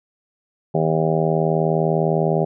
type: harmonic tone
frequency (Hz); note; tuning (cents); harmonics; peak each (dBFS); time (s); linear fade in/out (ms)
79.9; D#2; +47; 2 / 3 / 4 / 5 / 6 / 7 / 8 / 9 / 10; -20 / -29 / -32 / -22 / -28 / -25 / -25 / -27 / -30; 0.74-2.45; 10
effects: none